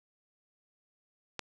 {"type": "click", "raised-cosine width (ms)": 0.2, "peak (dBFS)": -18, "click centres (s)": 1.393, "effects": []}